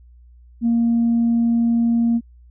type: tone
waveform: sine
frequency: 233.1 Hz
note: A#3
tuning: in tune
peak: -13 dBFS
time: 0.61-2.21 s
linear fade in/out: 50 ms
effects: tanh soft clip ceiling -11 dBFS + added 60 Hz sine -44 dBFS peak until 2.5 s